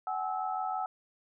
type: tone cluster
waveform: sine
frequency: 752 / 838 / 1302 Hz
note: F#5 / G#5 / E6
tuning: +28 / +15 / -22 cents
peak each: -33 / -37 / -37 dBFS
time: 0.07-0.86 s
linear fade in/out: 2 ms
effects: none